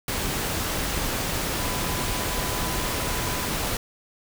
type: tone in noise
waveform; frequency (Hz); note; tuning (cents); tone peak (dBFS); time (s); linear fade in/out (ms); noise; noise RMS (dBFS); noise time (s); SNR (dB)
sine; 1000; B5; +21; -37; 1.59-3.47; 2; pink; -27; 0.08-3.77; -13
effects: none